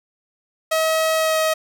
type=tone with pitch glide; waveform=sawtooth; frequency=639 to 633.5 Hz; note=D#5 to D#5; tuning=+46 to +31 cents; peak=-13 dBFS; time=0.71-1.54 s; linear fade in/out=10 ms; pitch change=-15 cents; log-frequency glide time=1.16-1.38 s; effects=none